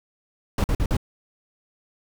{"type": "noise bursts", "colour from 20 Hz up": "brown", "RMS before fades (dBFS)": -21, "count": 4, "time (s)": [0.58, 0.968], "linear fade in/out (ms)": 2, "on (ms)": 61, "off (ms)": 48, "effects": []}